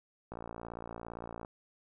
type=click train; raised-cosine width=1 ms; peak=-28 dBFS; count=66; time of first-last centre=0.32-1.448 s; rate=57.6 Hz; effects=none